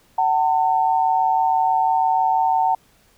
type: tone pair together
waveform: sine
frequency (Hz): 754.9 / 901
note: F#5 / A5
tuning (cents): +35 / +41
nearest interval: minor third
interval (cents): 306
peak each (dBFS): -18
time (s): 0.18-2.75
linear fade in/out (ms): 5
effects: pink hiss -57 dBFS RMS until 3.17 s